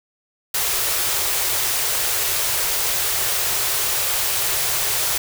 white band-stop noise, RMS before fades -21 dBFS, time 0.54-5.18 s, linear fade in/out 5 ms, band 150 to 340 Hz, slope 96 dB/octave, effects none

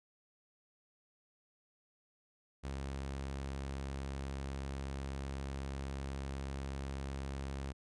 sawtooth tone, 68.1 Hz, C#2, 30 cents flat, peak -35 dBFS, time 2.63-7.73 s, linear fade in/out 20 ms, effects resampled to 22050 Hz

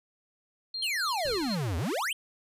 sine tone with tremolo, 4199 Hz, C8, 5 cents sharp, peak -32 dBFS, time 0.74-1.55 s, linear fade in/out 5 ms, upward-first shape square, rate 3.9 Hz, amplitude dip 50%
square exponential two-way sweep, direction down then up, 3284 to 77.78 to 3284 Hz, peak -29 dBFS, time 0.82-2.13 s, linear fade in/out 5 ms, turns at 1.77 s
brown noise with exponential decay, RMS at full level -38 dBFS, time 1.25-1.71 s, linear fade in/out 5 ms, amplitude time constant 100 ms
effects resampled to 32000 Hz

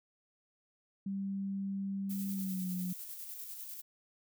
sine tone with pitch glide, 196 to 181.82 Hz, G3 to F#3, 0 to -30 cents, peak -34 dBFS, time 1.06-2.93 s, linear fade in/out 5 ms, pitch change -130 cents, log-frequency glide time 2.33-2.7 s
violet noise with tremolo, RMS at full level -44 dBFS, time 2.09-3.82 s, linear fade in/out 20 ms, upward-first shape square, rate 10 Hz, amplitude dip 30%
effects none

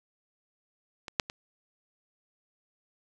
clicks, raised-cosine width 0.2 ms, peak -21 / -6 / -21 dBFS, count 3, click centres 1.082 / 1.198 / 1.299 s, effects none

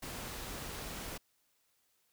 pink noise, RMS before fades -43 dBFS, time 0.02-1.18 s, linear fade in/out 10 ms, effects white hiss -75 dBFS RMS until 2.12 s

